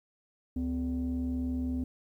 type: tone pair together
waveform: sine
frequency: 71.5 / 254.2 Hz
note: D2 / C4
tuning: -46 / -50 cents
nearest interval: octave + minor seventh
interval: 2196 cents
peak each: -32 / -29 dBFS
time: 0.56-1.84 s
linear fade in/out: 5 ms
effects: tanh soft clip ceiling -26 dBFS + 11-bit